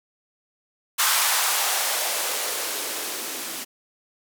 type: noise with band-pass filter sweep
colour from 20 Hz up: violet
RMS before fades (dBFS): -25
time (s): 0.98-3.65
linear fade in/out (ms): 20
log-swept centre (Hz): 1100 to 250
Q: 1.9
effects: none